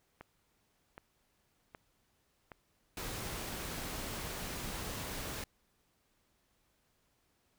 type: click train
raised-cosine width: 0.5 ms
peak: -32 dBFS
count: 4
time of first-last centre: 0.21-2.518 s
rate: 1.3 Hz
type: noise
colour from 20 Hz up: pink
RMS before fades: -41 dBFS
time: 2.97-5.44 s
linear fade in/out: 2 ms
effects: pink hiss -75 dBFS RMS until 7.58 s